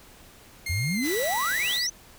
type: tone with pitch glide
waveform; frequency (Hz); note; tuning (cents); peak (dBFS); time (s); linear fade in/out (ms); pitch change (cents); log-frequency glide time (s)
sawtooth; 2127 to 1961.8; C7 to B6; +28 to -12; -26; 0.66-1.87; 5; -140; 0.93-1.14
type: exponential sweep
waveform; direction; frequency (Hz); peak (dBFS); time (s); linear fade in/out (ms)
sine; up; 77.78 to 6290; -25; 0.69-1.9; 10
type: noise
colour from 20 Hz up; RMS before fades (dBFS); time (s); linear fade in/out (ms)
white; -35; 1.01-1.81; 50
effects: pink hiss -51 dBFS RMS until 2.18 s